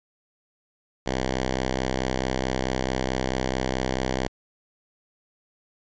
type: tone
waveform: 5% pulse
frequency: 64.6 Hz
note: C2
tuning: 21 cents flat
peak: -13 dBFS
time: 1.06-4.28 s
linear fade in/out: 5 ms
effects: resampled to 16000 Hz